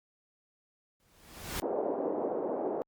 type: noise with exponential growth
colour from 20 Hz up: pink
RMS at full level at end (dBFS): -33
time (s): 1-1.6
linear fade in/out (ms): 0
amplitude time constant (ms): 130
type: band-pass noise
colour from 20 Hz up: pink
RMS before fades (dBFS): -33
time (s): 1.62-2.82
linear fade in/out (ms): 0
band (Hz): 310 to 710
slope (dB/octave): 24
effects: Opus 48 kbps